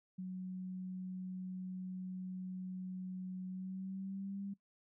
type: tone with pitch glide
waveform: sine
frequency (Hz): 185 to 198.28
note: F#3 to G3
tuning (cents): 0 to +20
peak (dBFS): -40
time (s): 0.18-4.54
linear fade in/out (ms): 10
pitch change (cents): +120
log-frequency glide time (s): 3.48-4.43
effects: noise-tail reverb RT60 0.1 s tail -19 dB re dry